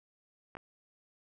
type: clicks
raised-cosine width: 0.5 ms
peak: -29 dBFS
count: 2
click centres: 0.552 / 0.569 s
effects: none